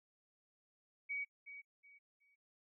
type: tone with echo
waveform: sine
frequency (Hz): 2260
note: C#7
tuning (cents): +33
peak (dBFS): -38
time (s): 1.09-1.25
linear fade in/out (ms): 20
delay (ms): 370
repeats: 3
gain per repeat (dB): -11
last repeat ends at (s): 2.36
effects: noise-tail reverb RT60 0.1 s tail -25 dB re dry